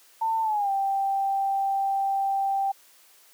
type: tone with pitch glide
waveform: sine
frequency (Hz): 896 to 784.5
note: A5 to G5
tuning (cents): +31 to +1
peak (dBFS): -22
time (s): 0.21-2.72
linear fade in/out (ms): 10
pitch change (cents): -230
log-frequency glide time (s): 0.42-0.7
effects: white hiss -56 dBFS RMS until 3.33 s + high-pass 400 Hz 12 dB/octave